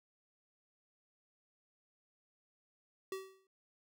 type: tone with exponential decay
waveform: square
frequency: 382.6 Hz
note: G4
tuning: 42 cents flat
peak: -37 dBFS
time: 3.12-3.47 s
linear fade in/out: 2 ms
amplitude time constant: 74 ms
effects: none